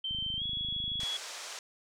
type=tone with pitch glide; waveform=sine; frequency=3114 to 3357 Hz; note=G7 to G#7; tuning=-12 to +18 cents; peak=-32 dBFS; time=0.04-1.17 s; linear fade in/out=5 ms; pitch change=+130 cents; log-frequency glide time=0.37-0.43 s
type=click train; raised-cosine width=5 ms; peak=-33 dBFS; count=25; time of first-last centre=0.11-1.033 s; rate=26 Hz
type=band-pass noise; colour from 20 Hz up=white; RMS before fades=-43 dBFS; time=1-1.59 s; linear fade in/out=2 ms; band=460 to 7400 Hz; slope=24 dB/octave
effects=none